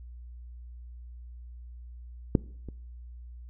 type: clicks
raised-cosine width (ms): 3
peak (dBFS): -7 / -27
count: 2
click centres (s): 2.352 / 2.687
effects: noise-tail reverb RT60 0.6 s tail -22 dB re dry + added 60 Hz sine -42 dBFS peak until 3.49 s